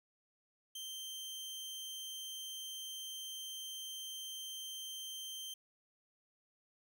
sawtooth tone, 3136 Hz, G7, in tune, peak -40 dBFS, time 0.75-5.54 s, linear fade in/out 5 ms, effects none

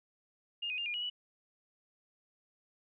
sine tone with pitch steps, 2828 / 2499 / 2806 / 2423 / 2910 / 2950 Hz, F7 / D#7 / F7 / D#7 / F#7 / F#7, +21 / +7 / +8 / -47 / -29 / -6 cents, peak -34 dBFS, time 0.62-1.1 s, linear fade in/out 10 ms, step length 80 ms, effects none

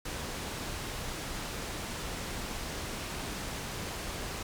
pink low-pass noise, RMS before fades -38 dBFS, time 0.05-4.43 s, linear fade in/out 5 ms, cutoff 9700 Hz, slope 12 dB/octave, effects none

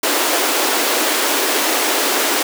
pink high-pass noise, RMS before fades -17 dBFS, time 0.03-2.43 s, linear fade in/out 5 ms, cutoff 280 Hz, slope 48 dB/octave, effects none

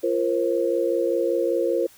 sine tone cluster, 345.2 / 467.9 / 533 Hz, F4 / A#4 / C5, -20 / +6 / +32 cents, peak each -24 dBFS, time 0.03-1.87 s, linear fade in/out 10 ms, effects white hiss -52 dBFS RMS until 1.97 s

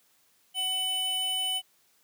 square tone pair together, 749 / 3002 Hz, F#5 / F#7, +21 / +24 cents, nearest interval 2 octaves, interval 2403 cents, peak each -40 / -28 dBFS, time 0.54-1.62 s, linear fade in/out 50 ms, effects white hiss -66 dBFS RMS until 2.03 s + high-pass 100 Hz 12 dB/octave

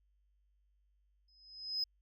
sine tone with exponential growth, 5070 Hz, D#8, 32 cents sharp, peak -29 dBFS, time 1.28-1.84 s, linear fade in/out 5 ms, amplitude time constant 120 ms, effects tanh soft clip ceiling -28 dBFS + added 50 Hz sine -70 dBFS peak until 2.01 s

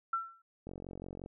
sine tone with exponential decay, 1347 Hz, E6, 37 cents sharp, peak -27 dBFS, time 0.13-0.42 s, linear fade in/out 5 ms, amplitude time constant 62 ms
click train, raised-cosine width 2 ms, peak -31 dBFS, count 28, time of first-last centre 0.67-1.261 s, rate 45.7 Hz
effects none

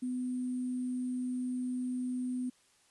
sine tone with sample-and-hold, 251.2 Hz, B3, 30 cents sharp, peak -32 dBFS, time 0.02-2.5 s, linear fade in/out 10 ms, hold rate 8820 Hz, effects white hiss -67 dBFS RMS until 2.9 s + resampled to 24000 Hz

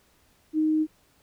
sine tone, 311.1 Hz, D#4, in tune, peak -20 dBFS, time 0.53-0.87 s, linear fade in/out 50 ms, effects pink hiss -63 dBFS RMS until 1.22 s

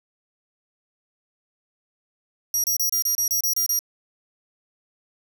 25% pulse tone bursts, 5700 Hz, F8, 34 cents sharp, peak -15 dBFS, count 10, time 2.54-3.791 s, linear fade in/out 2 ms, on 99 ms, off 29 ms, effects none

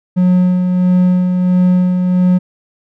triangle tone with tremolo, 181.3 Hz, F#3, 35 cents flat, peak -5 dBFS, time 0.16-2.39 s, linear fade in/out 20 ms, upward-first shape sine, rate 1.5 Hz, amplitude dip 40%, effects none

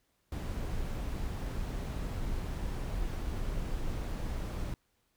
brown noise, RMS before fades -35 dBFS, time 0.32-4.74 s, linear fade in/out 2 ms, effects pink hiss -75 dBFS RMS until 5.16 s

